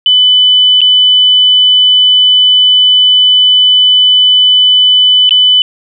sine tone with dropouts, 3000 Hz, F#7, 23 cents sharp, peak -3 dBFS, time 0.06-5.62 s, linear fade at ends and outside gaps 1 ms, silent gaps 0.807-0.815 / 5.293-5.308 s, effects none

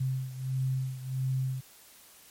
sine beating tone pair, 130.81 / 132.31 Hz, C3 / C3, 0 / +20 cents, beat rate 1.5 Hz, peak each -30 / -34 dBFS, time 0-1.61 s, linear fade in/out 10 ms, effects white hiss -55 dBFS RMS until 2.3 s + MP3 64 kbps

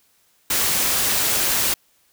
white noise, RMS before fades -20 dBFS, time 0.5-1.74 s, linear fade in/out 5 ms, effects white hiss -61 dBFS RMS until 2.12 s

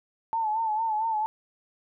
sine tone with vibrato, 880 Hz, A5, in tune, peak -24 dBFS, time 0.33-1.26 s, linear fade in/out 0 ms, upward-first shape sine, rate 4.4 Hz, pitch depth 66 cents each way, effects none

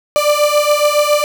35% pulse beating tone pair, 588 / 595.2 Hz, D5 / D5, +2 / +23 cents, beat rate 7.2 Hz, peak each -12 dBFS, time 0.16-1.24 s, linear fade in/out 0 ms, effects none

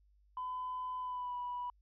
sine tone with pitch glide, 1009 to 981.4 Hz, B5 to B5, +37 to -11 cents, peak -36 dBFS, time 0.37-1.7 s, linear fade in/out 2 ms, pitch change -48 cents, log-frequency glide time 0.99-1.36 s, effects tanh soft clip ceiling -33 dBFS + added 50 Hz sine -65 dBFS peak until 1.81 s

